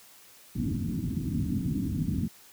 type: low-pass noise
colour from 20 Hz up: white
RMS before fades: -29 dBFS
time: 0.55-2.28 s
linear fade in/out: 10 ms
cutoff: 280 Hz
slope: 48 dB/octave
effects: white hiss -54 dBFS RMS until 2.52 s + high-pass 60 Hz 12 dB/octave

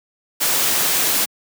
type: noise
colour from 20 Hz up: white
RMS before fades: -18 dBFS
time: 0.4-1.26 s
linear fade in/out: 20 ms
effects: high-pass 150 Hz 12 dB/octave

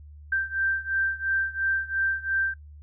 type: beating tone pair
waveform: sine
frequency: 1568 / 1570.9 Hz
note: G6 / G6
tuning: 0 / +3 cents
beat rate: 2.9 Hz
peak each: -26 / -28 dBFS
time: 0.32-2.54 s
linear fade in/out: 5 ms
effects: noise-tail reverb RT60 0.1 s tail -19 dB re dry + added 74 Hz sine -43 dBFS peak until 2.82 s

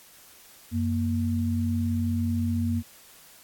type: tone pair together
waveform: sine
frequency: 92.25 / 234 Hz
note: F#2 / A#3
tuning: -5 / +7 cents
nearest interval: octave + major third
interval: 1612 cents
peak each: -26 dBFS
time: 0.71-2.83 s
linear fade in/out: 50 ms
effects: white hiss -52 dBFS RMS until 3.43 s + AAC 64 kbps

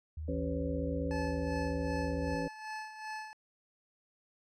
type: tone with pitch glide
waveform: sine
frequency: 77.78 to 76.49 Hz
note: D#2 to D#2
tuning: 0 to -29 cents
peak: -37 dBFS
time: 0.17-2.35 s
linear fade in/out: 5 ms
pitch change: -29 cents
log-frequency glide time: 0.74-1.97 s
type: harmonic tone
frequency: 55.5 Hz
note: A1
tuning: 16 cents sharp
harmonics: 1 / 3 / 5 / 7 / 9 / 10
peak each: -46 / -39 / -37 / -46 / -38 / -42 dBFS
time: 0.28-2.48 s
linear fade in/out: 5 ms
type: tone with tremolo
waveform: 25% pulse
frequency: 865 Hz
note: A5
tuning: 30 cents flat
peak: -34 dBFS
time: 1.11-3.33 s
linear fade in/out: 0 ms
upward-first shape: sine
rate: 2.6 Hz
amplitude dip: 65%
effects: low-pass 6000 Hz 12 dB/octave

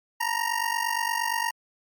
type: ring-modulated tone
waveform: 25% pulse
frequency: 932.3 Hz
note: A#5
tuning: in tune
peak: -18 dBFS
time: 0.2-1.51 s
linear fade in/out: 10 ms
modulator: 24.3 Hz
effects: MP3 96 kbps

